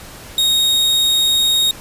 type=tone; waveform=40% pulse; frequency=3742 Hz; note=A#7; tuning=6 cents sharp; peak=-11 dBFS; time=0.38-1.71 s; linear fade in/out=2 ms; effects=pink hiss -36 dBFS RMS until 1.8 s + resampled to 32000 Hz